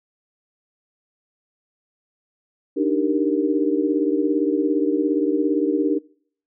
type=chord; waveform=sine; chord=Eb major seventh; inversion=third; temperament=equal; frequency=293.7 / 311.1 / 392 / 466.2 Hz; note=D4 / Eb4 / G4 / Bb4; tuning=0 / 0 / 0 / 0 cents; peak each=-21 / -23 / -24 / -25 dBFS; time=2.76-5.99 s; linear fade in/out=20 ms; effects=noise-tail reverb RT60 0.6 s tail -26 dB re dry